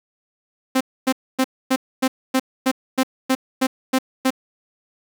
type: tone bursts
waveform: sawtooth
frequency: 261.5 Hz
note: C4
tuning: 1 cent flat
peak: -11 dBFS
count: 12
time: 0.75-4.306 s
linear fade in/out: 10 ms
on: 58 ms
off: 260 ms
effects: 8-bit